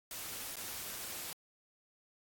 white noise with dropouts, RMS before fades -43 dBFS, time 0.11-1.33 s, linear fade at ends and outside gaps 1 ms, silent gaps 0.557-0.567 s, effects AAC 64 kbps

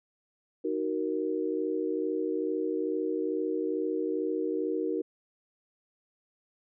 sine chord, D# minor, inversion none, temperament just, 311.1 / 373.4 / 466.7 Hz, D#4 / F#4 / A#4, 0 / +16 / +2 cents, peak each -32 dBFS, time 0.64-5.02 s, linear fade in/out 10 ms, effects none

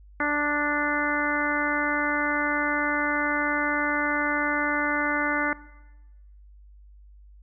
harmonic tone, 293.7 Hz, D4, in tune, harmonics 1 / 2 / 3 / 4 / 5 / 6 / 7, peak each -29 / -32 / -32 / -31 / -28 / -31 / -30 dBFS, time 0.2-5.53 s, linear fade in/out 2 ms, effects noise-tail reverb RT60 1.0 s tail -18 dB re dry + added 50 Hz sine -47 dBFS peak until 7.42 s

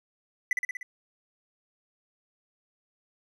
triangle tone with echo, 1996 Hz, B6, 18 cents sharp, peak -20 dBFS, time 0.51-0.53 s, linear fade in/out 2 ms, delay 60 ms, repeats 5, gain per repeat -3 dB, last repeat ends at 0.83 s, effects none

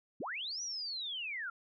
sine linear two-way sweep, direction up then down, 138.59 to 5920 to 1335 Hz, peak -37 dBFS, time 0.2-1.5 s, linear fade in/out 5 ms, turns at 0.62 s, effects none

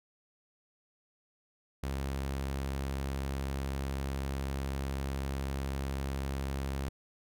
sawtooth tone, 68 Hz, C#2, 33 cents flat, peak -29 dBFS, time 1.83-6.89 s, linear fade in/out 5 ms, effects none

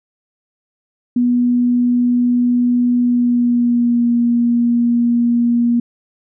sine tone with pitch glide, 244 to 237.6 Hz, B3 to A#3, -21 to +33 cents, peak -11 dBFS, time 1.16-5.8 s, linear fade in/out 5 ms, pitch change -46 cents, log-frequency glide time 2.99-4.09 s, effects none

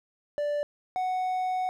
triangle tone pair in turn, 586 / 740.4 Hz, D5 / F#5, -4 / +1 cents, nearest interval major third, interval 405 cents, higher second, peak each -24 dBFS, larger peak neither, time 0.38-0.63 / 0.96-1.69 s, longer second, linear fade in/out 0 ms, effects none

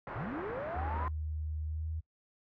white low-pass noise, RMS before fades -42 dBFS, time 0.07-1.08 s, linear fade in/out 2 ms, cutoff 1500 Hz, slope 24 dB/octave
sine linear sweep, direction up, 96.9 to 1046.5 Hz, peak -37 dBFS, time 0.16-1.08 s, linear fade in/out 0 ms
sine tone with pitch glide, 77.3 to 79.61 Hz, D#2 to D#2, -11 to +40 cents, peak -34 dBFS, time 0.75-2.01 s, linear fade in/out 20 ms, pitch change +51 cents, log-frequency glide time 1.66-1.89 s
effects noise-tail reverb RT60 0.1 s tail -23 dB re dry

